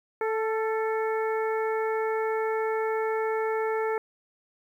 harmonic tone with a mistuned harmonic, 440 Hz, A4, in tune, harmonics 1 / 2 / 3 / 4 / 5, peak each -26 / -32 / -36 / -38 / -40 dBFS, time 0.21-3.98 s, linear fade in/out 2 ms, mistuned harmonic 3, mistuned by +30 cents, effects 10-bit

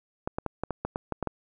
clicks, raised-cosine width 1 ms, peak -15 dBFS, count 10, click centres 0.275 / 0.385 / 0.463 / 0.636 / 0.707 / 0.85 / 0.959 / 1.123 / 1.227 / 1.273 s, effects none

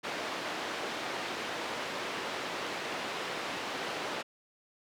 pink band-pass noise, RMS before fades -37 dBFS, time 0.03-4.23 s, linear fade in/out 20 ms, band 360 to 3800 Hz, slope 12 dB/octave, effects none

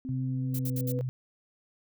sine tone, 259.3 Hz, C4, 15 cents flat, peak -34 dBFS, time 0.05-0.99 s, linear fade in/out 0 ms
sine tone with pitch glide, 130.81 to 127.9 Hz, C3 to C3, 0 to -39 cents, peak -29 dBFS, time 0.09-1.09 s, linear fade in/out 0 ms, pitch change -39 cents, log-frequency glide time 0.58-0.79 s
sine tone with exponential growth, 493.9 Hz, B4, in tune, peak -31 dBFS, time 0.09-1.01 s, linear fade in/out 0 ms, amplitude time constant 200 ms
violet noise bursts, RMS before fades -37 dBFS, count 4, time 0.54-0.921 s, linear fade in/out 5 ms, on 51 ms, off 59 ms
effects none

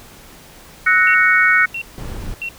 sine chord, F# dominant seventh, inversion third, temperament equal with one note detuned, 1299.6 / 1480 / 1864.7 / 2217 Hz, E6 / F#6 / A#6 / C#7, -25 / 0 / 0 / 0 cents, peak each -20 / -14 / -16 / -15 dBFS, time 0.86-1.66 s, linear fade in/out 10 ms
sine tone bursts, 2725 Hz, F7, 43 cents flat, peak -22 dBFS, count 3, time 1.07-2.489 s, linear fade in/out 2 ms, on 73 ms, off 600 ms
brown noise, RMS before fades -27 dBFS, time 1.98-2.34 s, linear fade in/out 0 ms
effects pink hiss -42 dBFS RMS until 2.58 s

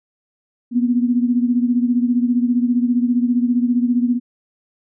sine beating tone pair, 240.5 / 255.5 Hz, B3 / C4, -46 / -41 cents, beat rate 15 Hz, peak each -15 / -20 dBFS, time 0.71-4.2 s, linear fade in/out 50 ms, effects none

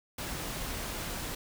pink noise, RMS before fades -37 dBFS, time 0.18-1.35 s, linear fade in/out 5 ms, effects none

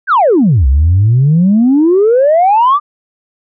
sine exponential two-way sweep, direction down then up, 1667 to 62.9 to 1214 Hz, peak -4 dBFS, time 0.07-2.8 s, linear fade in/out 50 ms, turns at 0.67 s, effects tanh soft clip ceiling -2 dBFS

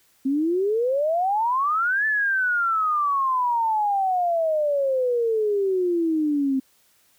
sine exponential two-way sweep, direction up then down, 261.6 to 1760 to 261.6 Hz, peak -19 dBFS, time 0.25-6.6 s, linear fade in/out 10 ms, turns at 2.06 s, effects white hiss -61 dBFS RMS until 7.18 s

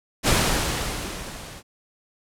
pink noise with level ramp, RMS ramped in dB -17 to -41 dBFS, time 0.23-1.63 s, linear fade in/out 50 ms, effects low-pass 11000 Hz 12 dB/octave

